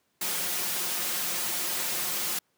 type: noise with comb filter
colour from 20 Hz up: white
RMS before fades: -30 dBFS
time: 0.21-2.39 s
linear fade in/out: 5 ms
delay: 5.6 ms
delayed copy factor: +0.6
effects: pink hiss -72 dBFS RMS until 2.57 s + high-pass 150 Hz 12 dB/octave